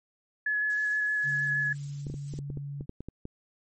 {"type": "tone with vibrato", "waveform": "sine", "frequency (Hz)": 1700, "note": "G#6", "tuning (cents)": 40, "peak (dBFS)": -25, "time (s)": [0.46, 1.73], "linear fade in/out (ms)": 5, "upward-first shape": "square", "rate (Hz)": 6.4, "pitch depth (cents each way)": 9}
{"type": "noise with tremolo", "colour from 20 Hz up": "violet", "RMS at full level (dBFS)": -44, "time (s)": [0.7, 2.39], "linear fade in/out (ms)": 0, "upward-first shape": "square", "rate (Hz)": 1.9, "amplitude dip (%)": 45}
{"type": "tone with pitch glide", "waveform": "sine", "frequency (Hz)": [142.6, 141.78], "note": ["C#3", "C#3"], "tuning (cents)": [49, 39], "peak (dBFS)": -34, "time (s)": [1.23, 2.86], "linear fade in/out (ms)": 50, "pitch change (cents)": -10, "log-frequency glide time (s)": [1.6, 2.46]}
{"type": "clicks", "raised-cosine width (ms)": 3, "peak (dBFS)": -25, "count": 12, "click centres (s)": [2.068, 2.1, 2.141, 2.338, 2.389, 2.502, 2.573, 2.809, 2.894, 3.006, 3.086, 3.254]}
{"effects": ["MP3 32 kbps"]}